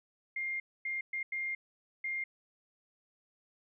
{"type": "tone bursts at uneven times", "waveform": "sine", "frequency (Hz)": 2116, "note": "C7", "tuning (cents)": 19, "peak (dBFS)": -33, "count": 5, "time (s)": [[0.36, 0.6], [0.85, 1.01], [1.13, 1.23], [1.32, 1.55], [2.04, 2.24]], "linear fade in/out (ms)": 5, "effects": []}